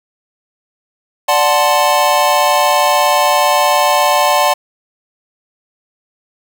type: chord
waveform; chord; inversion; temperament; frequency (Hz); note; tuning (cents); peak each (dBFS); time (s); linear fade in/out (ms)
square; D dominant seventh; none; equal with one note detuned; 587.3 / 740 / 877 / 1046.5; D5 / F#5 / A5 / C6; 0 / 0 / -6 / 0; -16; 1.28-4.54; 10
effects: none